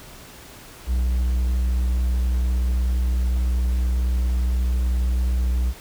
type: tone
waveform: triangle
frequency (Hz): 61.74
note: B1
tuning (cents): 0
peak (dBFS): -16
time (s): 0.86-5.74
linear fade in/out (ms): 50
effects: pink hiss -43 dBFS RMS until 5.8 s